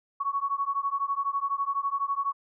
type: beating tone pair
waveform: sine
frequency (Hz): 1108.7 / 1120.7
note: C#6 / C#6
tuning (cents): 0 / +19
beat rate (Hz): 12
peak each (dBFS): -29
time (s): 0.2-2.33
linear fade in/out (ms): 10
effects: none